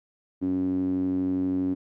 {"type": "tone with band-pass filter", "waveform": "sawtooth", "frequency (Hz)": 92.4, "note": "F#2", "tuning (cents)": -2, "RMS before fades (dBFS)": -26, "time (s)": [0.41, 1.75], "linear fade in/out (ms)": 20, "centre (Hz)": 280, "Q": 7.2, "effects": []}